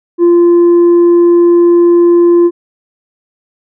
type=tone with tanh clipping; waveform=sine; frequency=345.6 Hz; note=F4; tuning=18 cents flat; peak=-4 dBFS; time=0.18-2.51 s; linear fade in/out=50 ms; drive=2 dB; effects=none